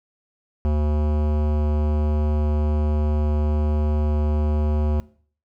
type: tone with hard clipping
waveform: sine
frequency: 75.1 Hz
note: D2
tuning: 39 cents sharp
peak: -20 dBFS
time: 0.65-5 s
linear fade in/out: 0 ms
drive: 18 dB
effects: noise-tail reverb RT60 0.5 s tail -21 dB re dry